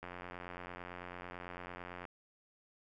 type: click train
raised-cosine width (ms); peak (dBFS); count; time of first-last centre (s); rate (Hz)
0.5; -30; 181; 0.03-2.052; 89
effects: none